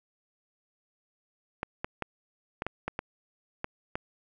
clicks, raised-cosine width 0.5 ms, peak -16 dBFS, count 9, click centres 1.631 / 1.845 / 2.023 / 2.621 / 2.666 / 2.88 / 2.991 / 3.644 / 3.955 s, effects none

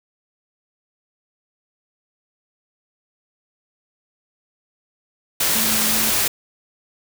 sine tone in noise, 220 Hz, A3, in tune, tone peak -28 dBFS, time 5.55-6.1 s, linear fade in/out 5 ms, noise white, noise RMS -19 dBFS, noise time 5.4-6.28 s, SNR -12 dB, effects none

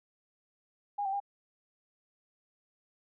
sine tone with pitch steps, 816 / 776 / 804 Hz, G#5 / G5 / G5, -31 / -18 / +44 cents, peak -30 dBFS, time 0.98-1.202 s, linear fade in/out 10 ms, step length 74 ms, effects none

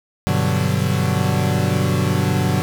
40% pulse chord, G major seventh, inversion none, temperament equal, 98 / 123.47 / 146.83 / 185 Hz, G2 / B2 / D3 / F#3, 0 / 0 / 0 / 0 cents, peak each -21 dBFS, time 0.27-2.62 s, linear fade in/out 0 ms, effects none

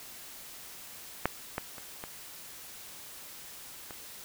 clicks, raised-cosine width 0.5 ms, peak -10 / -16 / -29 / -23 / -27 dBFS, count 5, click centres 1.256 / 1.581 / 1.782 / 2.039 / 3.908 s, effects white hiss -47 dBFS RMS until 4.24 s

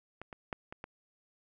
clicks, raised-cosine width 0.5 ms, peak -28 / -29 / -20 / -28 / -26 dBFS, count 5, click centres 0.216 / 0.328 / 0.528 / 0.725 / 0.841 s, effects none

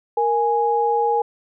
sine tone pair together, 466.2 / 830.7 Hz, A#4 / G#5, 0 / 0 cents, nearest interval minor seventh, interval 1000 cents, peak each -20 / -18 dBFS, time 0.17-1.22 s, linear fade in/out 5 ms, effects none

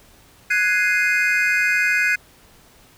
triangle chord, Ab dominant seventh, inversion third, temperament equal, 1480 / 1661.2 / 2093 / 2489 Hz, Gb6 / Ab6 / C7 / Eb7, 0 / 0 / 0 / 0 cents, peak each -20 dBFS, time 0.5-2.16 s, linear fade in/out 10 ms, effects pink hiss -51 dBFS RMS until 2.97 s

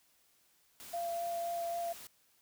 white noise, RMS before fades -50 dBFS, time 0.8-2.07 s, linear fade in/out 0 ms
sine tone with vibrato, 685 Hz, F5, 34 cents flat, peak -34 dBFS, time 0.93-1.93 s, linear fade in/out 10 ms, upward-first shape sine, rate 3.8 Hz, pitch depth 10 cents each way
effects white hiss -70 dBFS RMS until 2.41 s

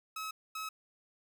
sawtooth tone bursts at uneven times, 1285 Hz, E6, 45 cents flat, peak -34 dBFS, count 2, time 0.16-0.31 / 0.55-0.69 s, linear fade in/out 5 ms, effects none

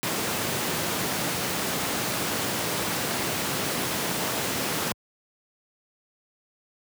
pink high-pass noise, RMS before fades -28 dBFS, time 0.03-4.92 s, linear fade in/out 0 ms, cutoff 130 Hz, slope 12 dB/octave, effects high-pass 80 Hz 12 dB/octave

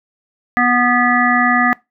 harmonic tone, 245.1 Hz, B3, 13 cents flat, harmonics 1 / 3 / 5 / 7 / 8, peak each -17 / -17 / -17 / -17 / -17 dBFS, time 0.57-1.73 s, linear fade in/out 0 ms, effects noise-tail reverb RT60 0.2 s tail -22 dB re dry

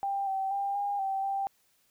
sine tone with pitch steps, 792 / 772 / 796 / 809 / 776 / 786 Hz, G5 / G5 / G5 / G#5 / G5 / G5, +18 / -27 / +26 / -46 / -18 / +4 cents, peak -28 dBFS, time 0.03-1.47 s, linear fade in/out 0 ms, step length 240 ms, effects white hiss -69 dBFS RMS until 1.9 s

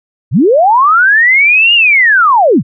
sine linear two-way sweep, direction up then down, 87.31 to 2876 to 87.31 Hz, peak -4 dBFS, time 0.31-2.63 s, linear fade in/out 50 ms, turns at 1.74 s, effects none

